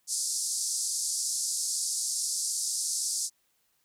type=band-pass noise; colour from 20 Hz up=white; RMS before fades=-31 dBFS; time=0.07-3.3 s; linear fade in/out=50 ms; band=4700 to 10000 Hz; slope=48 dB/octave; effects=white hiss -72 dBFS RMS until 3.84 s